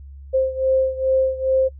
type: beating tone pair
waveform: sine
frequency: 525 / 527.4 Hz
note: C5 / C5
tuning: +6 / +14 cents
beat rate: 2.4 Hz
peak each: -18 / -21 dBFS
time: 0.33-1.69 s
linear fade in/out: 20 ms
effects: noise-tail reverb RT60 0.1 s tail -22 dB re dry + added 69 Hz sine -36 dBFS peak until 1.79 s